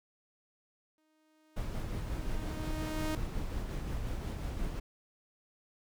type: tone with exponential growth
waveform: sawtooth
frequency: 311.1 Hz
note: D#4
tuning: in tune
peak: -29 dBFS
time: 0.98-3.15 s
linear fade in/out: 0 ms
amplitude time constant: 470 ms
type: noise with tremolo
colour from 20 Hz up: brown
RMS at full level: -35 dBFS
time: 1.56-4.8 s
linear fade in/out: 10 ms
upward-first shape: sine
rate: 5.6 Hz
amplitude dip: 30%
effects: none